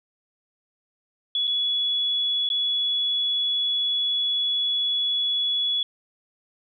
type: tone with dropouts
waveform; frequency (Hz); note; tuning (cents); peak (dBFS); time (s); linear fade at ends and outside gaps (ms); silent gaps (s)
sine; 3391; G#7; +35; -21; 1.35-5.83; 2; 1.472-1.476 / 2.49-2.501
effects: none